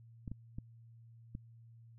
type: clicks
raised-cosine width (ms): 5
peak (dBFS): -30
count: 4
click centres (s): 0.278 / 0.316 / 0.585 / 1.351
effects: added 115 Hz sine -55 dBFS peak until 1.98 s